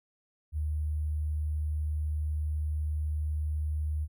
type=tone with sample-and-hold; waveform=sine; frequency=76 Hz; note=D#2; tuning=40 cents flat; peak=-28 dBFS; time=0.52-4.08 s; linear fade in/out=50 ms; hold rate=11025 Hz; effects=none